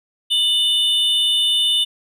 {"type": "tone pair together", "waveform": "triangle", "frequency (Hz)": [2960, 3582], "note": ["F#7", "A7"], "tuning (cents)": [0, 30], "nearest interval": "minor third", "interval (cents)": 330, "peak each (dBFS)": -16, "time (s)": [0.3, 1.85], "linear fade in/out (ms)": 20, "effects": []}